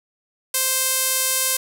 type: tone with band-pass filter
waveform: sawtooth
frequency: 523.3 Hz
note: C5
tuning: in tune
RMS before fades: -21 dBFS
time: 0.54-1.57 s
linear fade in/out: 5 ms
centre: 11000 Hz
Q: 1.2
effects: none